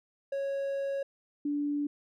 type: tone pair in turn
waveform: triangle / sine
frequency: 552 / 290.6 Hz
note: C#5 / D4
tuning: -7 / -18 cents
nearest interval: major seventh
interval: 1111 cents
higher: first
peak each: -28 dBFS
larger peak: neither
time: 0.32-1.03 / 1.45-1.87 s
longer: first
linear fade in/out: 5 ms
effects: none